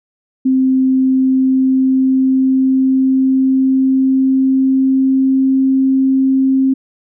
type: tone with pitch glide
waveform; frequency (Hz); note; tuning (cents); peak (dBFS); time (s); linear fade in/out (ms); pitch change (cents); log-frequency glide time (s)
sine; 261.6 to 265.9; C4 to C4; 0 to +28; -9; 0.45-6.74; 10; +28; 0.84-5.58
effects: none